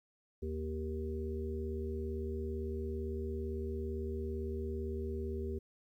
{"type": "harmonic tone", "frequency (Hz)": 77.78, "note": "D#2", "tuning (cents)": 0, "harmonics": [1, 3, 5, 6], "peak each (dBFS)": [-38, -44, -40, -49], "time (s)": [0.42, 5.59], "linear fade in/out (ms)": 10, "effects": ["12-bit"]}